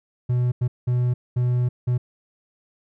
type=tone bursts at uneven times; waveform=triangle; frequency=123.47 Hz; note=B2; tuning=in tune; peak=-16 dBFS; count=5; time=0.29-0.52 / 0.61-0.68 / 0.87-1.14 / 1.36-1.69 / 1.87-1.98 s; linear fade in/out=10 ms; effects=none